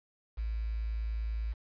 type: tone with quantisation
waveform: sine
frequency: 55 Hz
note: A1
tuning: in tune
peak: -31 dBFS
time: 0.37-1.54 s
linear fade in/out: 20 ms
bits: 9
effects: resampled to 11025 Hz